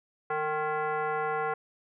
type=tone with frequency modulation; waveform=sine; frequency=158.7 Hz; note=D#3; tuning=35 cents sharp; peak=-27 dBFS; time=0.3-1.54 s; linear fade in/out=5 ms; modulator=615 Hz; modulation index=2.2; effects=none